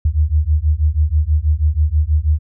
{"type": "beating tone pair", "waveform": "sine", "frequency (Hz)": [73.42, 79.62], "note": ["D2", "D#2"], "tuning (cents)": [0, 40], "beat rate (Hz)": 6.2, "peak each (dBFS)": -15, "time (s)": [0.05, 2.39], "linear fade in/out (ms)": 5, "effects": []}